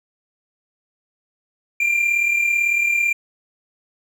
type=tone pair together; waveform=triangle; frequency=2347 / 2385 Hz; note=D7 / D7; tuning=-2 / +26 cents; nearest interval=unison; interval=28 cents; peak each=-23 / -15 dBFS; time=1.8-3.13 s; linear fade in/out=5 ms; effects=none